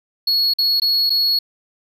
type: tone with dropouts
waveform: triangle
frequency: 4347 Hz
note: C#8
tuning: 35 cents flat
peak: -13 dBFS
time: 0.27-1.39 s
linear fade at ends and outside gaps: 5 ms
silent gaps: 0.537-0.585 / 0.8-0.818 / 1.096-1.102 s
effects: none